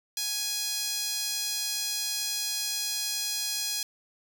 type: tone with high-pass filter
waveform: sawtooth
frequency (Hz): 830.6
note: G#5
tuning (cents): 0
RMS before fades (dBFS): -31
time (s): 0.17-3.83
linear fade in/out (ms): 2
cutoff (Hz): 4600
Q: 1.5
effects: none